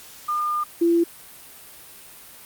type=tone pair in turn; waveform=sine; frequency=1208 / 339 Hz; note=D6 / E4; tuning=+48 / +49 cents; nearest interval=octave + minor seventh; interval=2199 cents; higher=first; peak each=-21 / -15 dBFS; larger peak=second; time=0.28-0.64 / 0.81-1.04 s; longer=first; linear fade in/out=10 ms; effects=white hiss -44 dBFS RMS until 2.45 s + Opus 48 kbps